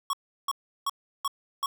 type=tone bursts; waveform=square; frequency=1108.7 Hz; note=C#6; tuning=in tune; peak=-26 dBFS; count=5; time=0.1-1.66 s; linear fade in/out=2 ms; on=32 ms; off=350 ms; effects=none